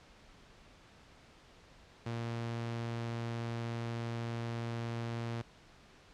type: tone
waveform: sawtooth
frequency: 116.54 Hz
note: A#2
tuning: in tune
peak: -32 dBFS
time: 2.06-5.42 s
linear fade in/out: 5 ms
effects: pink hiss -59 dBFS RMS until 6.13 s + low-pass 5000 Hz 12 dB/octave